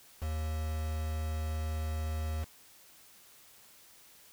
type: tone with quantisation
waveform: triangle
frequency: 78.1 Hz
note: D#2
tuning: 7 cents sharp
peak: -30 dBFS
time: 0.21-2.45 s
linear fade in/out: 20 ms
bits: 7
effects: white hiss -58 dBFS RMS until 4.32 s